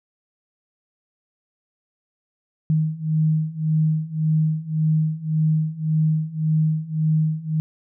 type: beating tone pair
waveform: sine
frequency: 155.56 / 157.36 Hz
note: D#3 / D#3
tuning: 0 / +20 cents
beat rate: 1.8 Hz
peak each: -22 / -20 dBFS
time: 2.7-7.6 s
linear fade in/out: 0 ms
effects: none